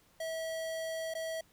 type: tone with dropouts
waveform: square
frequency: 648 Hz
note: E5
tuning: 30 cents flat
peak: -36 dBFS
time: 0.2-1.41 s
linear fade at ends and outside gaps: 5 ms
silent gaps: 1.139-1.15 s
effects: pink hiss -66 dBFS RMS until 1.52 s